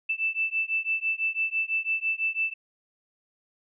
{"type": "beating tone pair", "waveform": "sine", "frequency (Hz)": [2644, 2650], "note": ["E7", "E7"], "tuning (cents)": [5, 9], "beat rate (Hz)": 6, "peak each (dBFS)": -28, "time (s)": [0.09, 2.54], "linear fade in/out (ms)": 10, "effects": []}